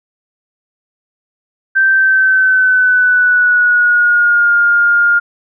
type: tone with pitch glide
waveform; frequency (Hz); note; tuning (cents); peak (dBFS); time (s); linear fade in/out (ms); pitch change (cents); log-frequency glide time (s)
sine; 1559 to 1413.2; G6 to F6; -10 to +20; -7; 1.75-5.2; 20; -170; 1.91-4.53
effects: none